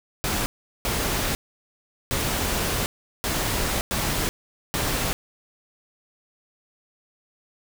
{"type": "noise bursts at uneven times", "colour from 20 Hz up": "pink", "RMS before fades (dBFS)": -25, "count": 6, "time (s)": [[0.24, 0.46], [0.85, 1.35], [2.11, 2.86], [3.24, 3.81], [3.91, 4.29], [4.74, 5.13]], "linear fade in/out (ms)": 0, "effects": []}